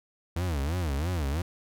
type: tone with vibrato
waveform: 40% pulse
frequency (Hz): 79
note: D#2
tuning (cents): +27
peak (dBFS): -26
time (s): 0.36-1.42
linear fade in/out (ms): 5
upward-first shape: sine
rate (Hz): 3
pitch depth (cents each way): 260
effects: none